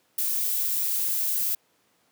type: noise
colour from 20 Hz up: violet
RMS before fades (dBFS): -26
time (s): 0.18-1.55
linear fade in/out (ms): 5
effects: pink hiss -66 dBFS RMS until 2.11 s + high-pass 200 Hz 12 dB/octave